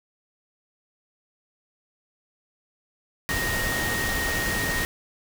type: tone in noise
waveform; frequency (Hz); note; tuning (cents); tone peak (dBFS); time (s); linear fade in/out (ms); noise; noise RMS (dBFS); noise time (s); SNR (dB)
sine; 1864.7; A#6; 0; -27; 3.29-4.85; 0; pink; -28; 3.29-4.85; -2
effects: none